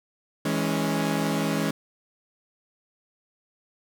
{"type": "chord", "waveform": "sawtooth", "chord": "C# minor", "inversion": "first", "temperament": "equal with one note detuned", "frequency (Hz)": [162.36, 207.7, 277.2], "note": ["E3", "G#3", "C#4"], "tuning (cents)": [-26, 0, 0], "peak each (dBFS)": -24, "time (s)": [0.45, 1.71], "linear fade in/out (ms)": 5, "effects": []}